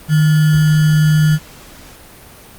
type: tone with sample-and-hold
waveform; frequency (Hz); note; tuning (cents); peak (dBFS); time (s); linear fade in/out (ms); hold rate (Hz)
sine; 153.8; D#3; -20; -8; 0.08-1.39; 50; 1575
effects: pink hiss -39 dBFS RMS until 2.58 s + Opus 32 kbps